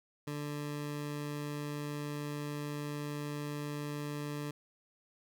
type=tone; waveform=20% pulse; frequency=146.83 Hz; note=D3; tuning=in tune; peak=-32 dBFS; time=0.27-4.51 s; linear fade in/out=5 ms; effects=none